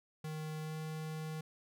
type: tone with pitch glide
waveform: square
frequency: 155.56 to 156.82 Hz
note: D#3 to D#3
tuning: 0 to +14 cents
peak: -40 dBFS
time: 0.24-1.41 s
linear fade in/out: 5 ms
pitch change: +14 cents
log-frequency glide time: 0.61-0.75 s
effects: none